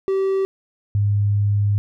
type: tone pair in turn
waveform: triangle / sine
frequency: 386.1 / 102.26 Hz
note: G4 / G#2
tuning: -26 / -26 cents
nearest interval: octave + major seventh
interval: 2300 cents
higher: first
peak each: -15 dBFS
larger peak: neither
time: 0.08-0.45 / 0.95-1.78 s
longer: second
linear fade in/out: 0 ms
effects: none